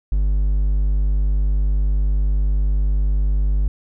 triangle tone, 50 Hz, G1, 35 cents sharp, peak -13 dBFS, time 0.12-3.68 s, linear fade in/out 0 ms, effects none

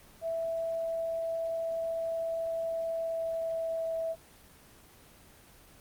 sine tone with pitch glide, 659.3 to 654 Hz, E5 to E5, 0 to -14 cents, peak -30 dBFS, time 0.21-4.16 s, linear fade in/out 50 ms, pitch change -14 cents, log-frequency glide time 2.79-4.03 s, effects pink hiss -56 dBFS RMS until 5.8 s + Opus 24 kbps

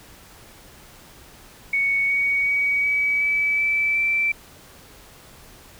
sine tone with pitch steps, 2224 / 2242 / 2260 / 2279 / 2297 / 2316 / 2335 Hz, C#7 / C#7 / C#7 / C#7 / D7 / D7 / D7, +5 / +19 / +33 / +47 / -39 / -25 / -11 cents, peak -18 dBFS, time 1.73-4.32 s, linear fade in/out 5 ms, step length 370 ms, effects pink hiss -47 dBFS RMS until 5.79 s

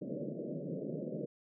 pink band-pass noise, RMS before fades -40 dBFS, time 0.01-1.26 s, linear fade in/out 10 ms, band 140 to 600 Hz, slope 96 dB/octave, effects none

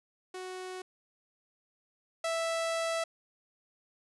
sawtooth tone pair in turn, 370 / 659.3 Hz, F#4 / E5, 0 / 0 cents, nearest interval minor seventh, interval 1000 cents, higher second, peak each -35 / -26 dBFS, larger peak second, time 0.34-0.82 / 2.24-3.04 s, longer second, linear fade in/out 5 ms, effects resampled to 24000 Hz + 11-bit

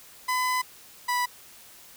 30% pulse tone pair in turn, 1008 / 984.4 Hz, B5 / B5, +35 / -6 cents, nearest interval unison, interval 41 cents, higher first, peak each -21 dBFS, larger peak neither, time 0.28-0.62 / 1.08-1.26 s, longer first, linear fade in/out 10 ms, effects white hiss -50 dBFS RMS until 1.96 s

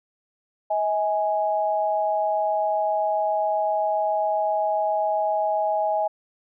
sine tone pair together, 638.1 / 830.6 Hz, D#5 / G#5, +44 / 0 cents, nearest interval perfect fourth, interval 456 cents, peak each -23 dBFS, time 0.7-6.08 s, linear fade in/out 10 ms, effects none

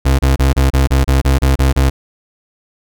35% pulse tone bursts, 66.9 Hz, C2, 39 cents sharp, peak -7 dBFS, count 11, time 0.05-1.9 s, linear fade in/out 10 ms, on 140 ms, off 31 ms, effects none

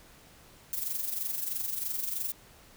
violet noise with amplitude modulation, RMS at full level -31 dBFS, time 0.73-2.32 s, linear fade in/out 0 ms, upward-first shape sine, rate 23.1 Hz, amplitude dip 60%, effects pink hiss -56 dBFS RMS until 2.76 s

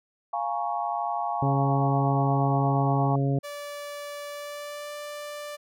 sine chord, Bb minor seventh, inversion second, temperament equal, 698.5 / 830.6 / 932.3 / 1108.7 Hz, F5 / Ab5 / Bb5 / Db6, 0 / 0 / 0 / 0 cents, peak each -30 / -30 / -35 / -33 dBFS, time 0.33-3.16 s, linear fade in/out 5 ms
harmonic tone, 138 Hz, C#3, 7 cents flat, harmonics 1 / 2 / 3 / 4 / 5, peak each -23 / -29 / -33 / -35 / -37 dBFS, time 1.42-3.39 s, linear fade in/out 5 ms
sawtooth tone with pitch glide, 580 to 588.8 Hz, D5 to D5, -22 to +4 cents, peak -31 dBFS, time 3.43-5.57 s, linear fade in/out 20 ms, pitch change +26 cents, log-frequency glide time 4.29-4.95 s
effects none

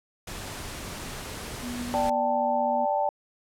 pink noise, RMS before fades -37 dBFS, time 0.27-2.1 s, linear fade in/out 5 ms
sine tone with pitch glide, 243.4 to 241 Hz, B3 to B3, -25 to -42 cents, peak -32 dBFS, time 1.62-2.86 s, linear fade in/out 20 ms, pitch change -17 cents, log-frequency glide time 1.86-2.56 s
sine chord, D suspended fourth, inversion none, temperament equal, 587.3 / 784 / 880 Hz, D5 / G5 / A5, 0 / 0 / 0 cents, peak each -27 dBFS, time 1.94-3.09 s, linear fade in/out 0 ms
effects low-pass 12000 Hz 12 dB/octave

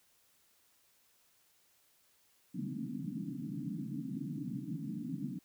white band-pass noise, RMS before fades -40 dBFS, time 2.54-5.39 s, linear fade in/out 5 ms, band 130 to 300 Hz, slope 96 dB/octave, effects white hiss -70 dBFS RMS until 5.44 s

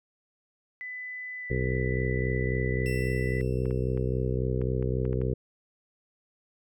sine tone with pitch glide, 2000 to 1986.2 Hz, B6 to B6, +21 to +9 cents, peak -35 dBFS, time 0.81-3.41 s, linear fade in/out 0 ms, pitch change -12 cents, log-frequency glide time 1.4-1.45 s
harmonic tone, 63.7 Hz, C2, 46 cents flat, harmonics 1 / 2 / 3 / 4 / 5 / 6 / 7 / 8, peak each -31 / -29 / -36 / -39 / -41 / -34 / -34 / -39 dBFS, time 1.5-5.34 s, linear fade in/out 5 ms
sawtooth tone with exponential decay, 2683 Hz, E7, 30 cents sharp, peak -35 dBFS, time 2.86-4.38 s, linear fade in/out 0 ms, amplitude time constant 330 ms
clicks, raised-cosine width 0.5 ms, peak -31 dBFS, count 8, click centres 3.656 / 3.709 / 3.975 / 4.616 / 4.826 / 5.053 / 5.13 / 5.216 s
effects none

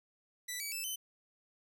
10% pulse tone with pitch steps, 1975.5 / 2282 / 2637 / 3047 Hz, B6 / C#7 / E7 / G7, 0 / +50 / 0 / -50 cents, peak -29 dBFS, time 0.48-0.96 s, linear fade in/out 10 ms, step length 120 ms, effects none

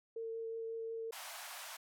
sine tone with vibrato, 453 Hz, A#4, 50 cents flat, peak -39 dBFS, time 0.16-1.11 s, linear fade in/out 5 ms, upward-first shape triangle, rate 5.5 Hz, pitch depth 11 cents each way
pink band-pass noise, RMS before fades -48 dBFS, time 1.12-1.77 s, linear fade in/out 10 ms, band 660 to 16000 Hz, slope 48 dB/octave
effects none

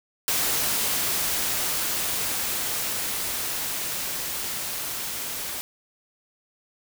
white noise with level ramp, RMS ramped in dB -24 to -32 dBFS, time 0.28-5.61 s, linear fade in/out 0 ms, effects none

